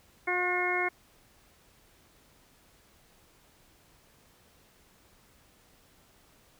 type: harmonic tone with a mistuned harmonic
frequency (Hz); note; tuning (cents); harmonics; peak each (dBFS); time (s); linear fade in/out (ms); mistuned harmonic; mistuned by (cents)
358.9; F4; +47; 1 / 2 / 3 / 4 / 5 / 6; -33 / -34 / -36 / -36 / -36 / -30; 0.27-0.89; 10; 4; +17
effects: pink hiss -62 dBFS RMS until 6.59 s